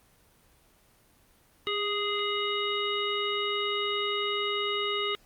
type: harmonic tone with a mistuned harmonic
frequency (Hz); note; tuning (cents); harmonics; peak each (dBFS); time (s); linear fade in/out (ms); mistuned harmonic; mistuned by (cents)
415.3; G#4; 0; 1 / 3 / 5 / 7 / 9; -32 / -33 / -35 / -33 / -35; 1.67-5.15; 0; 1; -27
effects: pink hiss -62 dBFS RMS until 5.25 s + Opus 24 kbps